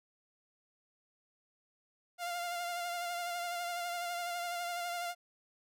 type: tone with vibrato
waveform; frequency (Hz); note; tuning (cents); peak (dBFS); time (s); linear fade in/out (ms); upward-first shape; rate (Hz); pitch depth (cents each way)
sawtooth; 698.5; F5; 0; -32; 2.18-5.15; 50; sine; 12; 28
effects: none

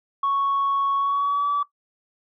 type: tone with pitch glide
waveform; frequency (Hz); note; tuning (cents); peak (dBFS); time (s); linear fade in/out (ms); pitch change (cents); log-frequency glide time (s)
sine; 1108.7 to 1150.5; C#6 to D6; 0 to -36; -18; 0.23-1.63; 5; +64; 0.97-1.49
effects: noise-tail reverb RT60 0.1 s tail -18 dB re dry + tanh soft clip ceiling -16 dBFS

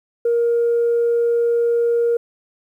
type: tone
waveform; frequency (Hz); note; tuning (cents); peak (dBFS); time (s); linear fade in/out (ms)
sine; 470; A#4; +14; -13; 0.25-2.17; 5
effects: tanh soft clip ceiling -11 dBFS + 9-bit

